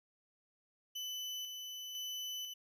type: tone with tremolo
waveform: 35% pulse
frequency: 3000 Hz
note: F#7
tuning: 23 cents sharp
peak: -38 dBFS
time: 0.95-2.54 s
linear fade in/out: 10 ms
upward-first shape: square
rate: 1 Hz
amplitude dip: 35%
effects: none